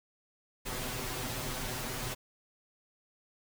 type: noise with comb filter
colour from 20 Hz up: pink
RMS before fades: -37 dBFS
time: 0.65-2.15 s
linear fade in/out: 20 ms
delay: 7.9 ms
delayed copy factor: +0.85
effects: none